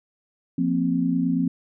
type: chord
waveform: sine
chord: F suspended fourth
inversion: none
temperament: just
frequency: 174.61 / 232.8 / 261.9 Hz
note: F3 / Bb3 / C4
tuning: 0 / -2 / +2 cents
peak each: -24 / -27 / -22 dBFS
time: 0.58-1.48 s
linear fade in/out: 5 ms
effects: none